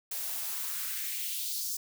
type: noise with high-pass filter sweep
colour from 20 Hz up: blue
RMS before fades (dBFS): -35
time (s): 0.11-1.77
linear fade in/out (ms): 5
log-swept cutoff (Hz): 450 to 5900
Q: 2.2
effects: none